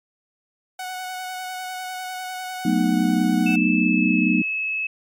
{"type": "tone with vibrato", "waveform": "sawtooth", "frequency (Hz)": 740, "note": "F#5", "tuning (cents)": 0, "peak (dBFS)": -25, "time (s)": [0.79, 3.56], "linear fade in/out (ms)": 5, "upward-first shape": "square", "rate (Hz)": 10, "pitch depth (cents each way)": 12}
{"type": "chord", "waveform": "sine", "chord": "B dominant seventh", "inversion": "second", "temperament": "just", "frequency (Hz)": [185.21, 222.2, 246.9, 308.7], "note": ["F#3", "A3", "B3", "D#4"], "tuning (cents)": [2, 17, 0, -14], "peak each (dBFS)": -22, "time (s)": [2.65, 4.42], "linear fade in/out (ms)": 5}
{"type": "tone with pitch glide", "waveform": "sine", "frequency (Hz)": [2630, 2588], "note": ["E7", "E7"], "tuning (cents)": [-5, -32], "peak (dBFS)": -22, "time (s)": [3.46, 4.87], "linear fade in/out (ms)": 5, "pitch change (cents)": -27, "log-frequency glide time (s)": [3.68, 4.21]}
{"effects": ["MP3 96 kbps"]}